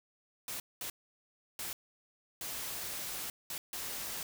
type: noise bursts at uneven times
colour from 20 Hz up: white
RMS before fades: -40 dBFS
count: 6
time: 0.48-0.6 / 0.81-0.9 / 1.59-1.73 / 2.41-3.3 / 3.5-3.58 / 3.73-4.23 s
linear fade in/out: 2 ms
effects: none